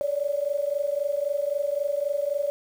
sine tone pair together, 563.5 / 587.3 Hz, C#5 / D5, +28 / 0 cents, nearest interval minor second, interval 72 cents, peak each -26 / -27 dBFS, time 0.01-2.5 s, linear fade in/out 0 ms, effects 8-bit

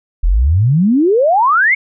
sine exponential sweep, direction up, 37.75 to 2240 Hz, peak -8 dBFS, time 0.23-1.75 s, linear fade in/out 10 ms, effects none

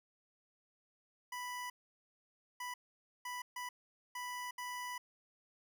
25% pulse tone bursts at uneven times, 987.8 Hz, B5, in tune, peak -37 dBFS, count 6, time 1.32-1.7 / 2.6-2.74 / 3.25-3.42 / 3.56-3.69 / 4.15-4.51 / 4.58-4.98 s, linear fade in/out 5 ms, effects none

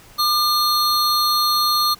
square tone pair together, 1200 / 4279 Hz, D6 / C8, +37 / +38 cents, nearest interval octave + minor seventh, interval 2201 cents, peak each -19 / -19 dBFS, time 0.18-1.95 s, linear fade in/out 20 ms, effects pink hiss -46 dBFS RMS until 1.99 s

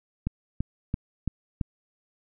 click train, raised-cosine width 5 ms, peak -14 dBFS, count 5, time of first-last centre 0.27-1.612 s, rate 2.98 Hz, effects none

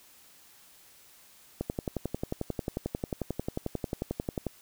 click train, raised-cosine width 2 ms, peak -17 dBFS, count 33, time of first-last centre 1.61-4.467 s, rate 11.2 Hz, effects white hiss -57 dBFS RMS until 4.61 s

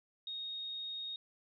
sine tone, 3729 Hz, A#7, in tune, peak -39 dBFS, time 0.27-1.16 s, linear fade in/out 2 ms, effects none

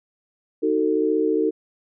sine chord, D# diminished, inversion none, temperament just, 311.1 / 373.4 / 448 Hz, D#4 / F#4 / A4, 0 / +16 / +31 cents, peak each -22 / -24 / -21 dBFS, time 0.62-1.51 s, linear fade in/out 20 ms, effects none

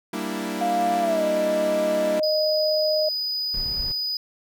sawtooth chord, E half-diminished seventh, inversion first, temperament equal, 196 / 233.1 / 293.7 / 329.6 Hz, G3 / Bb3 / D4 / E4, 0 / 0 / 0 / 0 cents, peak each -28 / -28 / -29 / -28 dBFS, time 0.13-2.2 s, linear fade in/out 5 ms
sine tone with pitch glide, 702 to 618.2 Hz, F5 to D#5, +9 to -11 cents, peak -20 dBFS, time 0.61-3.09 s, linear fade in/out 5 ms, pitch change -220 cents, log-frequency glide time 0.99-1.24 s
triangle tone, 4968 Hz, D#8, 3 cents flat, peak -23 dBFS, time 2.23-4.17 s, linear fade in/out 2 ms
brown noise, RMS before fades -33 dBFS, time 3.54-3.92 s, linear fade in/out 0 ms
effects none

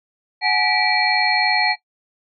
sine tone cluster, 741 / 844 / 1954 / 2329 / 4282 Hz, F#5 / G#5 / B6 / D7 / C8, +2 / +28 / -19 / -15 / +39 cents, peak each -22 dBFS, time 0.41-1.76 s, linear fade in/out 50 ms, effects noise-tail reverb RT60 0.1 s tail -17 dB re dry

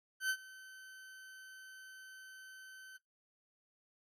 40% pulse tone with ADSR envelope, 1533 Hz, G6, 39 cents flat, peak -30 dBFS, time 0.2-2.97 s, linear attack 97 ms, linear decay 66 ms, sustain -21 dB, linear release 4 ms, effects noise-tail reverb RT60 0.2 s tail -22 dB re dry + AAC 48 kbps

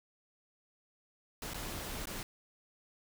pink noise with dropouts, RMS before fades -41 dBFS, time 1.42-2.23 s, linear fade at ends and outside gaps 2 ms, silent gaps 1.536-1.543 / 2.056-2.071 s, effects none

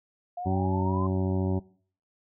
sine exponential sweep, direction up, 698.5 to 1046.5 Hz, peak -32 dBFS, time 0.37-1.07 s, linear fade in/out 5 ms
harmonic tone, 94 Hz, F#2, 28 cents sharp, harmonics 1 / 2 / 3 / 4 / 6 / 7 / 8 / 9 / 10, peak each -27 / -29 / -33 / -33 / -39 / -44 / -45 / -46 / -46 dBFS, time 0.45-1.6 s, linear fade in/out 20 ms
effects noise-tail reverb RT60 0.5 s tail -22 dB re dry

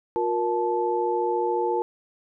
sine tone cluster, 357.2 / 471.3 / 872 Hz, F4 / A#4 / A5, +39 / +19 / -16 cents, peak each -26 dBFS, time 0.16-1.82 s, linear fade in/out 0 ms, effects none

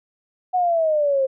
sine exponential sweep, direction down, 743 to 523.3 Hz, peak -16 dBFS, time 0.53-1.27 s, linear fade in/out 20 ms, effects none

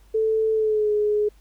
sine tone with pitch glide, 440 to 419.4 Hz, A4 to G#4, 0 to +17 cents, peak -18 dBFS, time 0.14-1.29 s, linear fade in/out 10 ms, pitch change -83 cents, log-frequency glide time 0.53-0.92 s, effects added 50 Hz sine -50 dBFS peak until 1.4 s + pink hiss -61 dBFS RMS until 1.4 s

